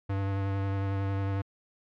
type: tone with vibrato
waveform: square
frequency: 98 Hz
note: G2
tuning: in tune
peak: -28 dBFS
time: 0.09-1.42 s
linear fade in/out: 10 ms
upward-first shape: sine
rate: 11 Hz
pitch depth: 15 cents each way
effects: low-pass 2000 Hz 12 dB/octave + MP3 96 kbps